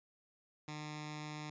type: tone with notch filter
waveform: 10% pulse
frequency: 151.2 Hz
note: D#3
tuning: 49 cents flat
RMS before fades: -45 dBFS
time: 0.68-1.5 s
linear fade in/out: 2 ms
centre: 520 Hz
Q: 0.83
effects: resampled to 16000 Hz